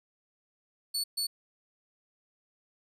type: tone bursts at uneven times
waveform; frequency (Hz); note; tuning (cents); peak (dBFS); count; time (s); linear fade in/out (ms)
sawtooth; 4442; C#8; +3; -26; 2; 0.94-1.04 / 1.17-1.27; 10
effects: resampled to 32000 Hz